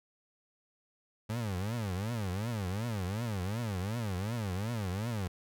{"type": "tone with vibrato", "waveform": "30% pulse", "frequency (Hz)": 103.83, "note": "G#2", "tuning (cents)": 0, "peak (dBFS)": -30, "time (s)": [1.29, 5.28], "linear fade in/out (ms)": 10, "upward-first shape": "triangle", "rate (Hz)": 2.7, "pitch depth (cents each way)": 300, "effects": []}